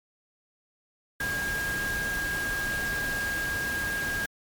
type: tone in noise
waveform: sine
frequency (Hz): 1624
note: G#6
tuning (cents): -39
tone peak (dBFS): -28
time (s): 1.2-4.26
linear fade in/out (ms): 5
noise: pink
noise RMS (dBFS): -35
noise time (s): 1.2-4.26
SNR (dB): +4
effects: MP3 96 kbps